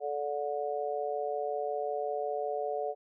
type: harmonic tone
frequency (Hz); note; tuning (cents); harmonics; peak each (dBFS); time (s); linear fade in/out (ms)
145.4; D3; -17; 3 / 4 / 5; -35 / -35 / -35; 0-2.95; 50
effects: none